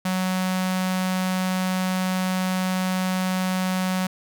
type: tone with notch filter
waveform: sawtooth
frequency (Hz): 185.6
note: F#3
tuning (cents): +6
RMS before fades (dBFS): -24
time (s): 0.05-4.07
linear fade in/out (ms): 5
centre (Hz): 380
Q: 1.4
effects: none

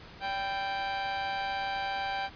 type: tone with amplitude modulation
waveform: sawtooth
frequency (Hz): 784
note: G5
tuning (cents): 0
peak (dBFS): -24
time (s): 0.2-2.3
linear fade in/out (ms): 50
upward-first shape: sine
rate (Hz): 211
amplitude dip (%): 60
effects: pink hiss -49 dBFS RMS until 2.35 s + resampled to 11025 Hz

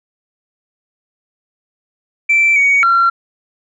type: tone with pitch steps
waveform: sine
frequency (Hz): 2336 / 2244 / 1368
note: D7 / C#7 / F6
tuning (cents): -10 / +21 / -36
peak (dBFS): -7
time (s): 2.29-3.1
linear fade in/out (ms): 10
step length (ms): 270
effects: tanh soft clip ceiling -5 dBFS

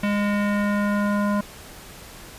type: tone with low-pass filter sweep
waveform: square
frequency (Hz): 204.9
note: G#3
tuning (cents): -23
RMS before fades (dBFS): -22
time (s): 0.03-1.41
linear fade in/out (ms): 5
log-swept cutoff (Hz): 2500 to 1200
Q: 2.1
effects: pink hiss -42 dBFS RMS until 2.38 s + resampled to 32000 Hz

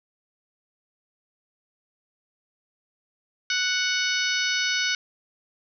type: harmonic tone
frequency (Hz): 740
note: F#5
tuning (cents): 0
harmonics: 2 / 3 / 4 / 5 / 6 / 7 / 8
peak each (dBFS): -27 / -29 / -30 / -31 / -32 / -32 / -33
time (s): 3.5-4.95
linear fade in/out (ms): 2
effects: none

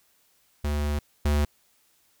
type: tone pair in turn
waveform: square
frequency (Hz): 73.6 / 73.6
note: D2 / D2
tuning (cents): +4 / +4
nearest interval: unison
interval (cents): 0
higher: neither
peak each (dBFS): -25 / -21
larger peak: second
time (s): 0.64-0.99 / 1.25-1.45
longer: first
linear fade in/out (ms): 5
effects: white hiss -65 dBFS RMS until 2.2 s

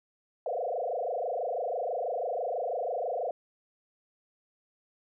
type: tone with frequency modulation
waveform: sine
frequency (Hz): 598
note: D5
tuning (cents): +31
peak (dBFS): -29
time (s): 0.46-3.31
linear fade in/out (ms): 2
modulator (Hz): 26.1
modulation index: 4.8
effects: none

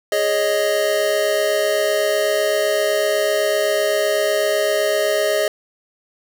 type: chord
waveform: square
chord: Ab suspended fourth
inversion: none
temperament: equal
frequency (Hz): 415.3 / 554.4 / 622.3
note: Ab4 / Db5 / Eb5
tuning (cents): 0 / 0 / 0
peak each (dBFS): -23 / -24 / -19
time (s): 0.12-5.48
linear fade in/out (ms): 2
effects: none

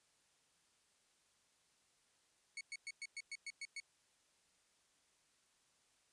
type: tone bursts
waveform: sawtooth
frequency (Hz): 2217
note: C#7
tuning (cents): 0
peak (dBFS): -40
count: 9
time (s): 2.57-3.801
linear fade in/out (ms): 2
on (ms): 39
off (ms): 110
effects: white hiss -75 dBFS RMS until 6.12 s + resampled to 22050 Hz

